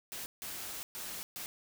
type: noise bursts at uneven times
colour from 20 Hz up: white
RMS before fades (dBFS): -42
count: 4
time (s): 0.12-0.26 / 0.42-0.83 / 0.95-1.23 / 1.36-1.46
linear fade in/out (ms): 0
effects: none